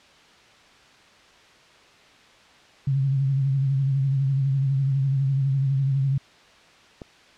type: tone with vibrato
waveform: sine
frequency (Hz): 136.1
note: C#3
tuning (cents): -31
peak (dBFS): -19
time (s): 2.87-6.18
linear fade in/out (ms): 5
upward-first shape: sine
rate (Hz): 12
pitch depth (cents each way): 49
type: click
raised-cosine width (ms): 2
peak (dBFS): -23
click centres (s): 7.018
effects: white hiss -52 dBFS RMS until 7.37 s + low-pass 4000 Hz 12 dB/octave